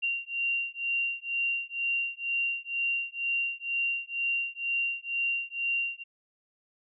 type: beating tone pair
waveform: sine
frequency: 2764 / 2766.1 Hz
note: F7 / F7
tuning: -19 / -17 cents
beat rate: 2.1 Hz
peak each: -31 dBFS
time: 0.02-6.04 s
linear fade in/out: 20 ms
effects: none